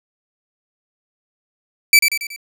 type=tone with echo; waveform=sawtooth; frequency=2317 Hz; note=D7; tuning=24 cents flat; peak=-3 dBFS; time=1.93-1.99 s; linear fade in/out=2 ms; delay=93 ms; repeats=4; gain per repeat=-6 dB; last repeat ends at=2.362 s; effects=none